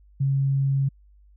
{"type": "tone", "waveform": "sine", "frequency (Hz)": 136.9, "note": "C#3", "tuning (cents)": -21, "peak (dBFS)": -19, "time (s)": [0.2, 0.89], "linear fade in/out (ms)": 10, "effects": ["added 50 Hz sine -51 dBFS peak until 1.36 s"]}